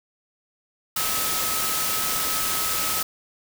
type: tone in noise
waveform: sine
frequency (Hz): 1283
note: E6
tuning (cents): -47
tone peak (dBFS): -32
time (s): 0.96-3.03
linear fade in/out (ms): 5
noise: white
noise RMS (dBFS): -25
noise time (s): 0.96-3.03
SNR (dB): -10
effects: none